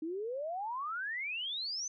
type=exponential sweep; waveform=sine; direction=up; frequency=306.9 to 6272 Hz; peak=-35 dBFS; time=0.02-1.88 s; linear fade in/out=5 ms; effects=none